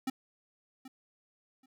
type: tone with echo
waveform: square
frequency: 262.5 Hz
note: C4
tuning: 6 cents sharp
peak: -31 dBFS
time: 0.07-0.1 s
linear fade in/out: 5 ms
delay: 780 ms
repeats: 2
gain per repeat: -15 dB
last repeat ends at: 1.66 s
effects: none